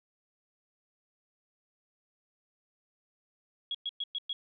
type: tone bursts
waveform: sine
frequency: 3322 Hz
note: G#7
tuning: in tune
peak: -31 dBFS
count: 5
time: 3.71-4.33 s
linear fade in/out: 2 ms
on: 36 ms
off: 110 ms
effects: none